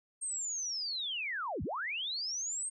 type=linear two-way sweep; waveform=sine; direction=down then up; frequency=8590 to 55 to 8590 Hz; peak=-34 dBFS; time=0.21-2.7 s; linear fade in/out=20 ms; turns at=1.63 s; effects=none